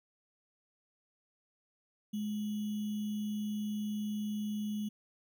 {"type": "tone with sample-and-hold", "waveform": "sine", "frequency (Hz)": 210, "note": "G#3", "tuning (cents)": 19, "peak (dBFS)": -33, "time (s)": [2.13, 4.89], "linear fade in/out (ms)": 10, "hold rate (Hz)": 3150, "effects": []}